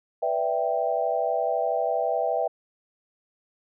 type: chord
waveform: sine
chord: E minor seventh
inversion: second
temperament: equal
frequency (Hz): 493.9 / 587.3 / 659.3 / 784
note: B4 / D5 / E5 / G5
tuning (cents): 0 / 0 / 0 / 0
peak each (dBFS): -29 / -30 / -26 / -28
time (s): 0.22-2.48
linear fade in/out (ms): 10
effects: none